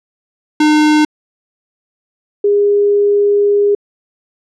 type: tone pair in turn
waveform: square / sine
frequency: 303.8 / 408.2 Hz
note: D#4 / G#4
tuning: -41 / -30 cents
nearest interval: perfect fourth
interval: 511 cents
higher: second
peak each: -8 dBFS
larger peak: neither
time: 0.6-1.05 / 2.44-3.75 s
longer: second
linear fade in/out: 5 ms
effects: low-pass 6000 Hz 12 dB/octave